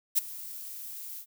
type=noise with ADSR envelope; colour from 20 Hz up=violet; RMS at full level=-21 dBFS; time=0.15-1.26 s; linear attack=29 ms; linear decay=15 ms; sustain=-20 dB; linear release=74 ms; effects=none